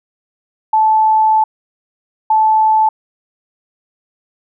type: tone bursts at uneven times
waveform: sine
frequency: 872 Hz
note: A5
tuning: 16 cents flat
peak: -8 dBFS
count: 2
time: 0.73-1.44 / 2.3-2.89 s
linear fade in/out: 5 ms
effects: none